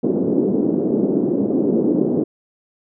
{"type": "band-pass noise", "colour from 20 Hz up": "pink", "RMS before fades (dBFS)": -18, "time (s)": [0.03, 2.24], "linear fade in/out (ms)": 10, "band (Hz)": [220, 400], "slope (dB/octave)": 24, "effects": []}